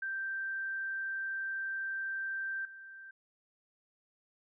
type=tone with level steps; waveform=sine; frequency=1568 Hz; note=G6; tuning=in tune; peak=-34 / -47 dBFS; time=0.02-3.11 s; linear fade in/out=5 ms; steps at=2.65 s; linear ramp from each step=2 ms; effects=none